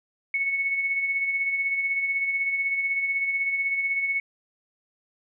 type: tone with tremolo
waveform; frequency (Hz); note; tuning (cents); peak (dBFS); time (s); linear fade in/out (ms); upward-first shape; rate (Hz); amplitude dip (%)
sine; 2209; C#7; -7; -21; 0.34-4.2; 2; sine; 16; 45
effects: none